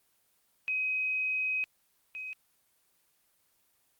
sine tone pair in turn, 2526 / 2526 Hz, D#7 / D#7, +26 / +26 cents, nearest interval unison, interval 0 cents, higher neither, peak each -28 / -37 dBFS, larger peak first, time 0.68-1.64 / 2.15-2.33 s, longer first, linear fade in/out 0 ms, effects white hiss -71 dBFS RMS until 3.99 s + Opus 24 kbps

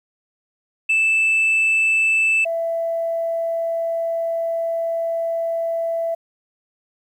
sine tone pair in turn, 2637 / 665.2 Hz, E7 / E5, 0 / +16 cents, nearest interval 2 octaves, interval 2384 cents, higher first, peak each -12 / -19 dBFS, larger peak first, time 0.89-2.45 / 2.45-6.15 s, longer second, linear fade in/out 10 ms, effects tanh soft clip ceiling -13 dBFS + 9-bit

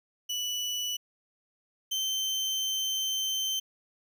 30% pulse tone pair in turn, 2960 / 3102 Hz, F#7 / G7, 0 / -19 cents, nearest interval minor second, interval 81 cents, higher second, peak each -27 / -25 dBFS, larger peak second, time 0.29-0.97 / 1.91-3.6 s, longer second, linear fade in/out 10 ms, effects none

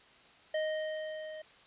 square tone with level ramp, 622.3 Hz, D#5, in tune, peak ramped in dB -30 to -43 dBFS, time 0.54-1.42 s, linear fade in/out 5 ms, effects white hiss -59 dBFS RMS until 1.66 s + resampled to 8000 Hz

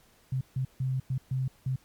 sine tone bursts at uneven times, 130.81 Hz, C3, in tune, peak -26 dBFS, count 6, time 0.32-0.41 / 0.56-0.65 / 0.8-1 / 1.1-1.18 / 1.31-1.48 / 1.66-1.76 s, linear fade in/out 5 ms, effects pink hiss -62 dBFS RMS until 1.84 s + MP3 96 kbps

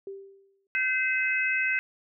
sine tone with exponential decay, 392 Hz, G4, in tune, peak -33 dBFS, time 0.07-0.67 s, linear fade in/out 2 ms, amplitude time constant 130 ms
harmonic tone, 514 Hz, C5, 31 cents flat, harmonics 3 / 4 / 5, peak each -28 / -28 / -28 dBFS, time 0.75-1.79 s, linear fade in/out 0 ms
effects none

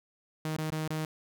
sawtooth tone with dropouts, 156.4 Hz, D#3, 9 cents sharp, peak -27 dBFS, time 0.45-1.05 s, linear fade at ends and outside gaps 2 ms, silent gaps 0.567-0.584 / 0.703-0.721 / 0.877-0.904 s, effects none

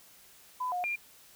sine tone with pitch steps, 1004 / 718 / 2397 Hz, B5 / F5 / D7, +28 / +48 / +35 cents, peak -30 dBFS, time 0.6-0.96 s, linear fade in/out 10 ms, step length 120 ms, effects white hiss -57 dBFS RMS until 1.35 s

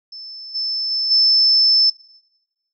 sine tone with level steps, 5274 Hz, E8, in tune, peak -32 / -20 / -18 / -11 dBFS, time 0.12-1.9 s, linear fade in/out 5 ms, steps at 0.54 / 0.9 / 1.1 s, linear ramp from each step 20 ms, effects noise-tail reverb RT60 1.0 s tail -22 dB re dry

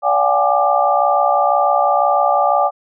sine tone cluster, 576 / 708 / 774 / 836 / 1187 Hz, D5 / F5 / G5 / G#5 / D6, -34 / +23 / -22 / +11 / +18 cents, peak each -18 dBFS, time 0.02-2.71 s, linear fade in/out 50 ms, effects none

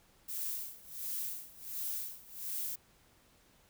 violet noise with tremolo, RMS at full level -37 dBFS, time 0.28-2.76 s, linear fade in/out 10 ms, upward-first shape sine, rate 1.4 Hz, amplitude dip 90%, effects pink hiss -66 dBFS RMS until 3.69 s

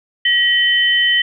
sine tone pair together, 1914 / 3052 Hz, A#6 / G7, +45 / -47 cents, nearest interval minor sixth, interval 808 cents, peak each -14 dBFS, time 0.25-1.22 s, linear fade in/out 5 ms, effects none

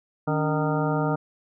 harmonic tone with a mistuned harmonic, 153.9 Hz, D#3, 19 cents flat, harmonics 1 / 2 / 3 / 4 / 5 / 6 / 8 / 9, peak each -25 / -28 / -30 / -31 / -32 / -33 / -34 / -35 dBFS, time 0.27-1.16 s, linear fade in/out 10 ms, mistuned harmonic 2, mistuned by -120 cents, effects none

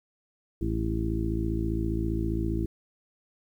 harmonic tone with a mistuned harmonic, 55 Hz, A1, in tune, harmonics 1 / 2 / 3 / 4 / 5 / 6 / 7, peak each -30 / -32 / -37 / -35 / -40 / -31 / -41 dBFS, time 0.61-2.66 s, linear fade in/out 5 ms, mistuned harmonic 7, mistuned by +36 cents, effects 10-bit

